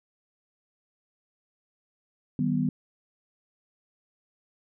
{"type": "chord", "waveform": "sine", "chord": "Eb augmented", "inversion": "none", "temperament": "equal with one note detuned", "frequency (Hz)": [155.56, 192.96, 246.9], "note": ["Eb3", "G3", "B3"], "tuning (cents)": [0, -27, 0], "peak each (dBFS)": [-28, -29, -26], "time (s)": [2.39, 2.69], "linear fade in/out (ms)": 2, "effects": []}